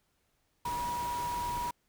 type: tone in noise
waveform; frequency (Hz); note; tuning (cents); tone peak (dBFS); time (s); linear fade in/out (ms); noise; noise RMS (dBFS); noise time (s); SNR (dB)
sine; 964; B5; -42; -32; 0.65-1.71; 5; pink; -42; 0.65-1.71; +7
effects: pink hiss -75 dBFS RMS until 1.88 s